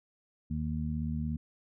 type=harmonic tone; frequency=77 Hz; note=D#2; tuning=17 cents flat; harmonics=1 / 2 / 3; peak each=-35 / -35 / -35 dBFS; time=0.5-1.37 s; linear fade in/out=10 ms; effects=none